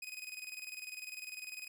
sawtooth tone with tremolo, 2507 Hz, D#7, 12 cents sharp, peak -38 dBFS, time 0.02-1.68 s, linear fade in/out 5 ms, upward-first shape square, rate 20 Hz, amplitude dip 65%, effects none

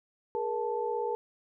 sine tone cluster, 417.3 / 474 / 878 Hz, G#4 / A#4 / A5, +8 / +29 / -4 cents, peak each -34 / -32 / -34 dBFS, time 0.35-1.15 s, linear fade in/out 0 ms, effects none

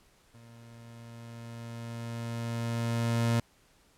30% pulse tone with level ramp, 116.54 Hz, A#2, in tune, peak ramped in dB -49 to -21 dBFS, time 0.34-3.4 s, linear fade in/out 5 ms, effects pink hiss -64 dBFS RMS until 3.97 s + low-pass 12000 Hz 12 dB/octave

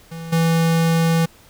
square tone with level steps, 164.9 Hz, E3, 1 cent sharp, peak -30 / -15 dBFS, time 0.11-1.26 s, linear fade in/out 10 ms, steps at 0.32 s, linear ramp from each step 10 ms, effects pink hiss -49 dBFS RMS until 1.49 s

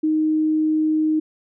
sine tone, 311.1 Hz, D#4, in tune, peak -16 dBFS, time 0.03-1.2 s, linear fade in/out 10 ms, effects none

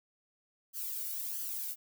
violet noise with flanger, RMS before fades -38 dBFS, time 0.73-1.76 s, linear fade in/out 50 ms, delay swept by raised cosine 0.64 to 1.39 ms, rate 1.5 Hz, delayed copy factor +0.65, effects none

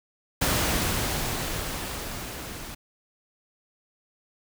pink noise with level ramp, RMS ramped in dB -23 to -39 dBFS, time 0.41-2.75 s, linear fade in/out 10 ms, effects none

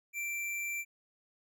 square tone, 2349 Hz, D7, in tune, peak -35 dBFS, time 0.13-0.85 s, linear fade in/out 50 ms, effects none

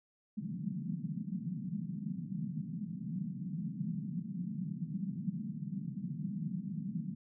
white band-pass noise, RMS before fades -39 dBFS, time 0.37-7.15 s, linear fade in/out 10 ms, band 150 to 210 Hz, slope 48 dB/octave, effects none

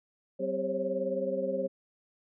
sine tone cluster, 192.1 / 259 / 398.9 / 534 / 553 Hz, G3 / C4 / G4 / C5 / C#5, -35 / -17 / +30 / +35 / -4 cents, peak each -38 / -39 / -37 / -31 / -36 dBFS, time 0.39-1.68 s, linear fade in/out 20 ms, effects none

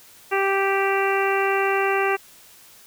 harmonic tone, 391.4 Hz, G4, 3 cents flat, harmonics 1 / 2 / 3 / 4 / 5 / 6 / 7, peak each -22 / -25 / -27 / -28 / -29 / -30 / -30 dBFS, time 0.31-2.17 s, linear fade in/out 20 ms, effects white hiss -49 dBFS RMS until 2.86 s

